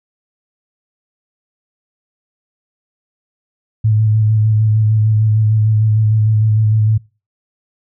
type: tone with vibrato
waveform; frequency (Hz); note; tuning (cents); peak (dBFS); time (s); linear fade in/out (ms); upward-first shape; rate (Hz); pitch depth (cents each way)
sine; 108.4; A2; -25; -9; 3.84-6.98; 10; square; 6.6; 20
effects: noise-tail reverb RT60 0.3 s tail -23 dB re dry